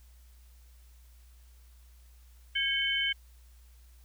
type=tone cluster; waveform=sine; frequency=1627 / 2208 / 3071 Hz; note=G#6 / C#7 / G7; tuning=-36 / -7 / -36 cents; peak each=-34 / -32 / -29 dBFS; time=2.55-3.13 s; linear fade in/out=10 ms; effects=added 60 Hz sine -53 dBFS peak until 4.04 s + white hiss -66 dBFS RMS until 4.04 s